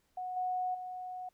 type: tone with level steps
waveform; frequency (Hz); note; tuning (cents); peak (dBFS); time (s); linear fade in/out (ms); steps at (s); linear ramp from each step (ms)
sine; 734; F#5; -14; -36 / -31 / -39; 0.17-1.29; 5; 0.36 / 0.74; 10
effects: pink hiss -75 dBFS RMS until 1.33 s